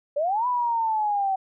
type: linear two-way sweep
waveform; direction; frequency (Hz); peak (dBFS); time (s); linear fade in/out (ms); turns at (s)
sine; up then down; 554 to 1000 to 759; -21; 0.16-1.36; 10; 0.47
effects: none